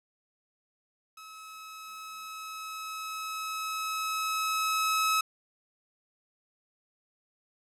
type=tone with level ramp; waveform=sawtooth; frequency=1288 Hz; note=E6; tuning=41 cents flat; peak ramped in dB=-42 to -20 dBFS; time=1.17-5.21 s; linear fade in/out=5 ms; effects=resampled to 32000 Hz + 10-bit